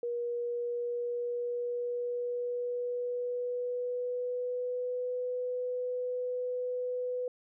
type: tone with pitch glide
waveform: sine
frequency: 477.8 to 498.1 Hz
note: A#4 to B4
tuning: +43 to +15 cents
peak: -31 dBFS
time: 0.03-7.28 s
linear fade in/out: 2 ms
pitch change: +72 cents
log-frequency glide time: 0.2-5.16 s
effects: none